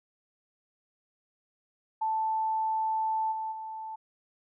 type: tone with level steps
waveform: sine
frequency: 880 Hz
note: A5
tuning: in tune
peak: -26 / -31 / -36 dBFS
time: 2.01-3.96 s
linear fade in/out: 10 ms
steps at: 3.31 / 3.51 s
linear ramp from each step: 20 ms
effects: none